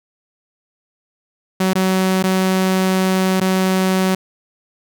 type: tone with dropouts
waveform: sawtooth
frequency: 187.9 Hz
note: F#3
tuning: 27 cents sharp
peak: -10 dBFS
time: 1.6-4.15 s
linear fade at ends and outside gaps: 5 ms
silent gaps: 1.734-1.753 / 2.228-2.237 / 3.402-3.411 s
effects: none